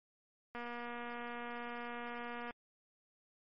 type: click train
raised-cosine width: 0.5 ms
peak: -30 dBFS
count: 469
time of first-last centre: 0.55-2.508 s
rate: 239 Hz
effects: MP3 32 kbps